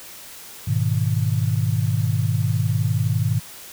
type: chord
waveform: sine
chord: G# minor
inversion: none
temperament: equal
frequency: 103.83 / 123.47 / 155.56 Hz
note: G#2 / B2 / D#3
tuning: 0 / 0 / 0 cents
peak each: -21 / -22 / -24 dBFS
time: 0.67-3.4 s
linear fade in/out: 10 ms
effects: white hiss -40 dBFS RMS until 3.72 s